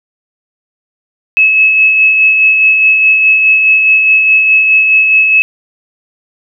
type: tone with tremolo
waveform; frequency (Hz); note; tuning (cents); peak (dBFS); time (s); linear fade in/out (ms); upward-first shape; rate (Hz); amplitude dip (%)
sine; 2586; E7; -34; -3; 1.37-5.42; 0; sine; 4.8; 35
effects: none